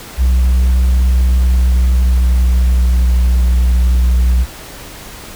sine tone with pitch glide, 63 to 61.38 Hz, B1 to B1, +35 to -10 cents, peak -5 dBFS, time 0.17-4.46 s, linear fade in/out 50 ms, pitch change -45 cents, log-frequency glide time 0.92-3.29 s, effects tanh soft clip ceiling -7 dBFS + pink hiss -32 dBFS RMS until 5.35 s

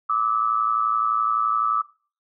sine tone pair together, 1174.7 / 1286.4 Hz, D6 / E6, 0 / -43 cents, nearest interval major second, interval 157 cents, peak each -22 dBFS, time 0.09-1.82 s, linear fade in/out 10 ms, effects noise-tail reverb RT60 0.4 s tail -20 dB re dry

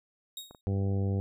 sawtooth tone with exponential decay, 3759 Hz, A#7, 14 cents sharp, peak -32 dBFS, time 0.37-0.61 s, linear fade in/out 2 ms, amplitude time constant 52 ms
clicks, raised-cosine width 1 ms, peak -34 / -36 dBFS, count 2, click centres 0.51 / 0.548 s
harmonic tone, 98.1 Hz, G2, 2 cents sharp, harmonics 1 / 2 / 3 / 4 / 5 / 6 / 7 / 8, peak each -27 / -34 / -41 / -40 / -41 / -53 / -50 / -52 dBFS, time 0.67-1.2 s, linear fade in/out 0 ms
effects none

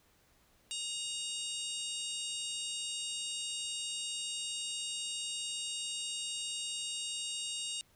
harmonic tone with a mistuned harmonic, 932.3 Hz, A#5, in tune, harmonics 3 / 4 / 5 / 6 / 7 / 8 / 9 / 10, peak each -41 / -42 / -49 / -49 / -52 / -44 / -45 / -49 dBFS, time 0.71-7.81 s, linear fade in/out 0 ms, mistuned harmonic 3, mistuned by +26 cents, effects pink hiss -68 dBFS RMS until 7.95 s

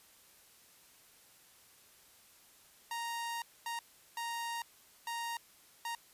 sawtooth tone bursts at uneven times, 932.3 Hz, A#5, in tune, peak -33 dBFS, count 5, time 2.91-3.42 / 3.66-3.79 / 4.17-4.62 / 5.07-5.37 / 5.85-5.95 s, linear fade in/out 2 ms, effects white hiss -62 dBFS RMS until 6.13 s + resampled to 32000 Hz

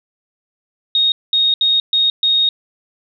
sine tone bursts at uneven times, 3729 Hz, A#7, in tune, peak -11 dBFS, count 5, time 0.95-1.12 / 1.33-1.54 / 1.61-1.8 / 1.93-2.1 / 2.23-2.49 s, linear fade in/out 2 ms, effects none

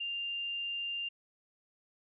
sine tone, 2794 Hz, F7, in tune, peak -34 dBFS, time 0-1.09 s, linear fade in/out 10 ms, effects none

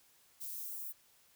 violet noise with high-pass filter sweep, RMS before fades -43 dBFS, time 0.4-0.93 s, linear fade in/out 20 ms, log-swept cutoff 2800 to 11000 Hz, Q 0.71, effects white hiss -67 dBFS RMS until 1.35 s

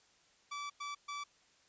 sawtooth tone bursts at uneven times, 1156 Hz, D6, 28 cents flat, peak -36 dBFS, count 3, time 0.51-0.7 / 0.8-0.95 / 1.08-1.24 s, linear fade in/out 10 ms, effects white hiss -68 dBFS RMS until 1.68 s + resampled to 16000 Hz

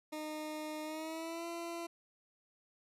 20% pulse tone with pitch glide, 307 to 338.7 Hz, D#4 to E4, -23 to +47 cents, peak -35 dBFS, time 0.12-1.87 s, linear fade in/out 10 ms, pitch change +170 cents, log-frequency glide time 0.83-1.46 s, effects resampled to 32000 Hz

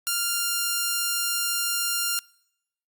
5% pulse tone, 1396.9 Hz, F6, in tune, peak -12 dBFS, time 0.07-2.19 s, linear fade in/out 0 ms, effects noise-tail reverb RT60 0.8 s tail -25 dB re dry + Opus 48 kbps

